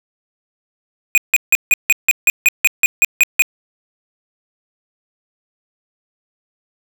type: tone bursts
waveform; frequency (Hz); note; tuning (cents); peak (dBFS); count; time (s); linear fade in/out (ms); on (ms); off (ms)
square; 2473; D#7; -11; -8; 13; 1.15-3.421; 0; 27; 160
effects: none